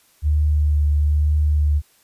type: tone with vibrato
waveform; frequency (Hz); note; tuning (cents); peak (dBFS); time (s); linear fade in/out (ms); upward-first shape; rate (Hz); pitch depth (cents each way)
sine; 74.5; D2; +25; -14; 0.22-1.82; 50; triangle; 1.1; 22
effects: white hiss -57 dBFS RMS until 2.03 s + resampled to 32000 Hz